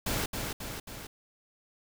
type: noise with echo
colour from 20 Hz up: pink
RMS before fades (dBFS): -31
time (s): 0.06-0.26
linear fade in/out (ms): 5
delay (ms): 270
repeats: 3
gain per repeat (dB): -4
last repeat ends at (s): 1.07
effects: none

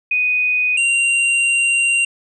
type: tone pair in turn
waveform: sine / square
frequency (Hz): 2489 / 2767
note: D#7 / F7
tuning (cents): 0 / -17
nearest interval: major second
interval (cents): 183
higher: second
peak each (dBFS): -14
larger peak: neither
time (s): 0.11-0.77 / 0.77-2.05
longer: second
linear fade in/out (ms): 5
effects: resampled to 22050 Hz

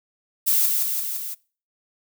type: noise with echo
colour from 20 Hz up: violet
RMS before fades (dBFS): -19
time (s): 0.46-0.67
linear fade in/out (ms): 20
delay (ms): 170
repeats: 4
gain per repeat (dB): -3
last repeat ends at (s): 1.35
effects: noise-tail reverb RT60 0.4 s tail -24 dB re dry

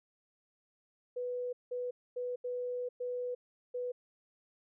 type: tone bursts at uneven times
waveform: sine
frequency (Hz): 493.9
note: B4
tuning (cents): 0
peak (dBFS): -34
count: 6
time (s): 1.16-1.53 / 1.71-1.91 / 2.16-2.36 / 2.44-2.89 / 3-3.35 / 3.74-3.92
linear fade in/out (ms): 10
effects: none

